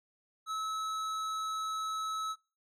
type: tone with hard clipping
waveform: sine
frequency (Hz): 1296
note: E6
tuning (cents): -30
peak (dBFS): -35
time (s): 0.46-2.36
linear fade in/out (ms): 50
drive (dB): 12
effects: noise-tail reverb RT60 0.4 s tail -26 dB re dry